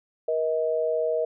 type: tone pair together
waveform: sine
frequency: 475.8 / 634 Hz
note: A#4 / D#5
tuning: +35 / +32 cents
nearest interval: perfect fourth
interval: 497 cents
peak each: -25 dBFS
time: 0.28-1.25 s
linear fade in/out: 5 ms
effects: none